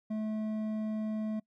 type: tone with hard clipping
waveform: triangle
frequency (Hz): 216.3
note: A3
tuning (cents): -29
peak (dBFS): -33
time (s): 0.1-1.4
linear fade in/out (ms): 10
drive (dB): 10
effects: noise-tail reverb RT60 0.1 s tail -24 dB re dry